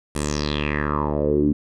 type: tone with low-pass filter sweep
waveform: 10% pulse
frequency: 74 Hz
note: D2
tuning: 14 cents sharp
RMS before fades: -22 dBFS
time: 0.15-1.53 s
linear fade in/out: 5 ms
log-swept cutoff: 10000 to 250 Hz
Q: 5.2
effects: none